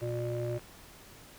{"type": "click train", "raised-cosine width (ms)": 0.5, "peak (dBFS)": -35, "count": 37, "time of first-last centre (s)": [0.01, 0.594], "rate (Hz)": 61.6}
{"type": "harmonic tone", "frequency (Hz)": 119.4, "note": "A#2", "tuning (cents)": 42, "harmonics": [1, 3, 5], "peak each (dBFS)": [-34, -36, -37], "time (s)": [0.01, 0.59], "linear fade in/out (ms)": 20}
{"effects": ["pink hiss -53 dBFS RMS until 1.38 s"]}